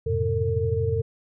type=tone cluster; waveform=sine; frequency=87.9 / 107.3 / 120.9 / 132.7 / 452.5 Hz; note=F2 / A2 / B2 / C3 / A4; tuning=+12 / -43 / -36 / +25 / +48 cents; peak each=-27 / -27 / -34 / -31 / -25 dBFS; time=0.06-1.02 s; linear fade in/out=10 ms; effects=none